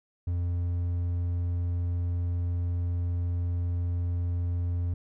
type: tone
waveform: triangle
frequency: 87.31 Hz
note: F2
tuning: in tune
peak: -24 dBFS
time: 0.27-4.94 s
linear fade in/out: 5 ms
effects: none